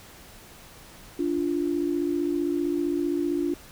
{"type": "tone pair together", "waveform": "sine", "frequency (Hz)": [291.1, 346.5], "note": ["D4", "F4"], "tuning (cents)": [-15, -14], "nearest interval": "minor third", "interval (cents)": 301, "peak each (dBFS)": -26, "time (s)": [1.19, 3.54], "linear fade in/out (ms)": 5, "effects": ["pink hiss -48 dBFS RMS until 3.71 s"]}